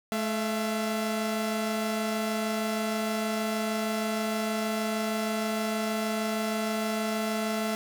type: tone pair together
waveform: sawtooth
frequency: 216 / 674.4 Hz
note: A3 / E5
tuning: -32 / +39 cents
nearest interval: octave + minor sixth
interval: 1971 cents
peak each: -25 / -28 dBFS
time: 0.12-7.75 s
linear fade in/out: 0 ms
effects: 9-bit